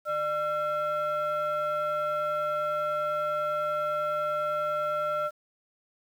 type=tone pair together; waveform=sine; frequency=601.3 / 1355 Hz; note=D5 / E6; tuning=+41 / +47 cents; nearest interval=octave + major second; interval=1406 cents; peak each=-27 dBFS; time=0.05-5.31 s; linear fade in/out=50 ms; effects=tanh soft clip ceiling -23 dBFS + 9-bit